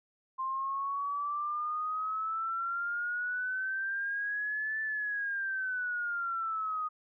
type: exponential two-way sweep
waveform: sine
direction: up then down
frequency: 1046.5 to 1760 to 1238 Hz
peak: -31 dBFS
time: 0.38-6.89 s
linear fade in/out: 20 ms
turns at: 4.81 s
effects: none